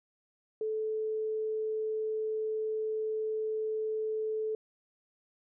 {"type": "tone", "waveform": "sine", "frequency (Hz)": 435.4, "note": "A4", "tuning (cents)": -18, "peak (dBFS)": -30, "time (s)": [0.61, 4.55], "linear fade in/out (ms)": 2, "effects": []}